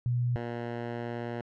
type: tone pair in turn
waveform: sine / 10% pulse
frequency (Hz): 121.8 / 118.61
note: B2 / A#2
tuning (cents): -24 / +30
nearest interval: unison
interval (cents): 46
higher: first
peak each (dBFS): -25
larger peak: neither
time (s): 0.06-0.36 / 0.36-1.41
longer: second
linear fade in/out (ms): 0
effects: low-pass 2000 Hz 12 dB/octave